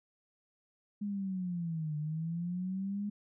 sine linear two-way sweep, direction down then up, 207.7 to 149 to 207.7 Hz, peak -33 dBFS, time 1.01-3.1 s, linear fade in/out 10 ms, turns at 1.97 s, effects none

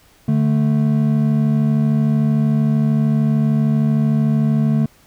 triangle tone pair together, 146.83 / 220 Hz, D3 / A3, 0 / 0 cents, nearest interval perfect fifth, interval 700 cents, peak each -14 dBFS, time 0.28-4.86 s, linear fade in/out 5 ms, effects pink hiss -52 dBFS RMS until 5.06 s

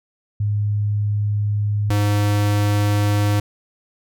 sine / square tone pair in turn, 103.83 / 103.17 Hz, G#2 / G#2, 0 / -11 cents, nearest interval unison, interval 11 cents, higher first, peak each -17 / -16 dBFS, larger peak second, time 0.4-1.9 / 1.9-3.4 s, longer neither, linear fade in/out 5 ms, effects none

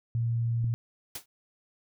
sine tone, 116.54 Hz, A#2, in tune, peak -25 dBFS, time 0.15-0.74 s, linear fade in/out 0 ms
click, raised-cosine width 5 ms, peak -25 dBFS, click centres 0.643 s
white noise with exponential decay, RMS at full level -32 dBFS, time 1.15-1.26 s, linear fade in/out 5 ms, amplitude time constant 23 ms
effects none

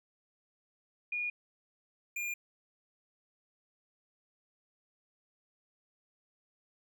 sine / square tone pair in turn, 2440 / 2409 Hz, D#7 / D7, -34 / +43 cents, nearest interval unison, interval 23 cents, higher first, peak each -32 / -35 dBFS, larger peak first, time 1.12-1.3 / 2.16-2.34 s, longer neither, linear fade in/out 5 ms, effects none

